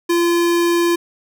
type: tone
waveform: square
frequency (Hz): 343.2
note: F4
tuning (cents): -30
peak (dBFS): -14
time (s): 0.09-0.96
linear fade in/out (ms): 10
effects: none